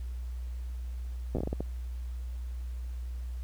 slowing click train, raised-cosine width 2 ms, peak -19 dBFS, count 9, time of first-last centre 1.35-1.606 s, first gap 8 ms, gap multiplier 1.38, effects added 61 Hz sine -34 dBFS peak until 3.43 s + pink hiss -60 dBFS RMS until 3.43 s

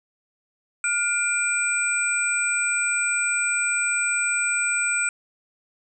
sine tone cluster, 1424 / 2385 / 8000 Hz, F6 / D7 / B8, +33 / +26 / +21 cents, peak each -25 dBFS, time 0.84-5.09 s, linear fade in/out 2 ms, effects none

